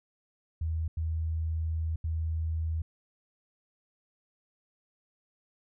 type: tone bursts at uneven times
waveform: sine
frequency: 80.5 Hz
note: E2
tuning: 41 cents flat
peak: -28 dBFS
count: 3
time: 0.61-0.88 / 0.97-1.96 / 2.04-2.82 s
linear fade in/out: 5 ms
effects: none